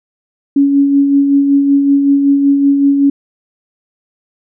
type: tone with tremolo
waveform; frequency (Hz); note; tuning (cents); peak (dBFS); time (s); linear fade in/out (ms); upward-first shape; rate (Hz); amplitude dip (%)
sine; 280; C#4; +18; -5; 0.56-3.1; 5; sine; 5.3; 40
effects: none